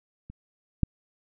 clicks, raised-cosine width 5 ms, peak -29 / -9 dBFS, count 2, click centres 0.3 / 0.833 s, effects none

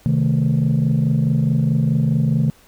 sine chord, A diminished, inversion first, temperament equal, 130.81 / 155.56 / 220 Hz, C3 / Eb3 / A3, 0 / 0 / 0 cents, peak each -17 / -16 / -19 dBFS, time 0.06-2.5 s, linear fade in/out 0 ms, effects tanh soft clip ceiling -10 dBFS + pink hiss -51 dBFS RMS until 2.67 s

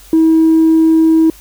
triangle tone with tanh clipping, 321.9 Hz, E4, 41 cents flat, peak -6 dBFS, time 0.13-1.3 s, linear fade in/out 2 ms, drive 5 dB, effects added 49 Hz sine -40 dBFS peak until 1.4 s + white hiss -41 dBFS RMS until 1.4 s

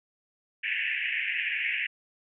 white band-pass noise, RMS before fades -30 dBFS, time 0.63-1.87 s, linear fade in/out 10 ms, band 1700 to 2800 Hz, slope 96 dB/octave, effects none

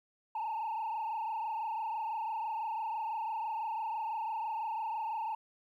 sine tone with frequency modulation, 886 Hz, A5, 12 cents sharp, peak -31 dBFS, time 0.35-5.35 s, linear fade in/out 5 ms, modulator 26 Hz, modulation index 1.7, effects tanh soft clip ceiling -32 dBFS + 12-bit

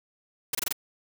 white noise bursts, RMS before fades -27 dBFS, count 5, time 0.53-0.726 s, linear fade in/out 5 ms, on 20 ms, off 24 ms, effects none

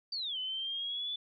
sine exponential two-way sweep, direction down then up, 4699 to 3008 to 3490 Hz, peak -34 dBFS, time 0.12-1.16 s, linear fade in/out 5 ms, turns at 0.38 s, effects none

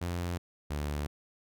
sawtooth tone pair in turn, 87.31 / 73.42 Hz, F2 / D2, 0 / 0 cents, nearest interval minor third, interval 300 cents, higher first, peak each -28 dBFS, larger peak neither, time 0.01-0.38 / 0.7-1.07 s, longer neither, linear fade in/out 10 ms, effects none

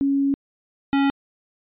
sine / square tone pair in turn, 277.2 / 277.2 Hz, C#4 / C#4, 0 / 0 cents, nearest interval unison, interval 0 cents, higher neither, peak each -17 dBFS, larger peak neither, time 0.01-0.34 / 0.93-1.1 s, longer first, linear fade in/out 0 ms, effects resampled to 8000 Hz

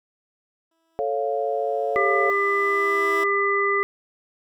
15% pulse tone with exponential growth, 327.6 Hz, E4, 11 cents flat, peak -23 dBFS, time 0.71-3.24 s, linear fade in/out 5 ms, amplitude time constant 550 ms
sine chord, A augmented, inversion none, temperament equal, 440 / 554.4 / 698.5 Hz, A4 / C#5 / E#5, 0 / 0 / 0 cents, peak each -26 dBFS, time 0.99-2.3 s, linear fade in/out 0 ms
harmonic tone, 399.7 Hz, G4, 34 cents sharp, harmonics 1 / 3 / 5, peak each -23 / -23 / -23 dBFS, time 1.96-3.83 s, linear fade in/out 0 ms
effects none

